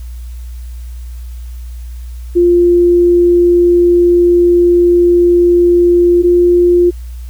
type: tone pair in turn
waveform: sine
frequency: 349.2 / 351.2 Hz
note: F4 / F4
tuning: 0 / +10 cents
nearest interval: unison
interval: 10 cents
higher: second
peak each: -5 dBFS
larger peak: neither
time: 2.35-6.23 / 6.23-6.91 s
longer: first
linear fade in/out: 20 ms
effects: added 60 Hz sine -23 dBFS peak until 7.29 s + white hiss -46 dBFS RMS until 7.29 s